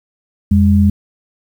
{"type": "tone pair together", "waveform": "sine", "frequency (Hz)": [86.2, 203.1], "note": ["F2", "G#3"], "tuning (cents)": [-22, -38], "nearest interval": "octave + minor third", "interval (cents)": 1484, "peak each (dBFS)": -10, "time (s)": [0.51, 0.9], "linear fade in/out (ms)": 5, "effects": ["7-bit"]}